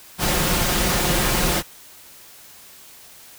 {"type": "noise with comb filter", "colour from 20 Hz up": "pink", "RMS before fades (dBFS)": -20, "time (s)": [0.18, 1.63], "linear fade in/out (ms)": 50, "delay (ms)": 5.6, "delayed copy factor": 0.5, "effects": ["white hiss -45 dBFS RMS until 3.38 s"]}